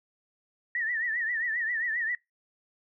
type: tone with vibrato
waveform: sine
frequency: 1856 Hz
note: A#6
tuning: 8 cents flat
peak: -27 dBFS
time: 0.75-2.15 s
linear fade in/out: 2 ms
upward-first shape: triangle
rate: 7.5 Hz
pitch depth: 130 cents each way
effects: noise-tail reverb RT60 0.2 s tail -24 dB re dry